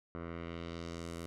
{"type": "tone with low-pass filter sweep", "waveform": "10% pulse", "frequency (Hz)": 84.3, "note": "E2", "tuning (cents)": 39, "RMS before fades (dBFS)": -43, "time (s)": [0.15, 1.26], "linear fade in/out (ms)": 0, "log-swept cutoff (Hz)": [1400, 12000], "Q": 1.3, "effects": []}